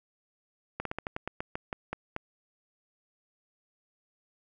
slowing click train, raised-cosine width 0.5 ms, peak -18 dBFS, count 12, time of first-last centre 0.8-2.164 s, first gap 53 ms, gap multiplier 1.16, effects none

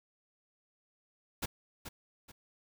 pink noise with echo, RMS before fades -35 dBFS, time 1.42-1.46 s, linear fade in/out 10 ms, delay 430 ms, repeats 2, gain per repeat -9 dB, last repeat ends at 2.32 s, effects none

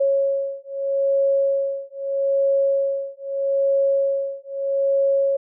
sine beating tone pair, 550 / 550.79 Hz, C#5 / C#5, -14 / -11 cents, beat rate 0.79 Hz, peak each -21 dBFS, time 0-5.37 s, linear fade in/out 10 ms, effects none

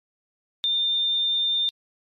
sine tone, 3605 Hz, A7, 41 cents sharp, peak -20 dBFS, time 0.64-1.69 s, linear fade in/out 0 ms, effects MP3 64 kbps

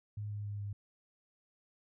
sine tone with pitch steps, 104.5 / 103.54 / 102.59 / 101.64 Hz, G#2 / G#2 / G#2 / G#2, +11 / -5 / -21 / -37 cents, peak -37 dBFS, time 0.17-0.73 s, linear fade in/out 5 ms, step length 140 ms, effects none

